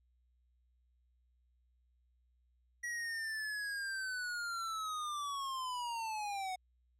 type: linear sweep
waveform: square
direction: down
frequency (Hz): 1924 to 732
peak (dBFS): -38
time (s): 2.83-6.56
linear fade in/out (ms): 10
effects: added 61 Hz sine -70 dBFS peak until 6.99 s + low-pass 10000 Hz 12 dB/octave